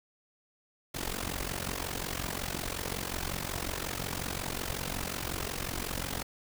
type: noise with amplitude modulation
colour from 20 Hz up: pink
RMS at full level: -32 dBFS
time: 0.94-6.23 s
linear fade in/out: 10 ms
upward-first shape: sine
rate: 45.5 Hz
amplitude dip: 85%
effects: none